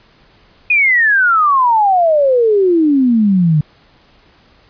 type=exponential sweep; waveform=sine; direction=down; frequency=2500 to 146.83 Hz; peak=-8 dBFS; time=0.7-3.61 s; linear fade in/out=5 ms; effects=pink hiss -49 dBFS RMS until 4.69 s + resampled to 11025 Hz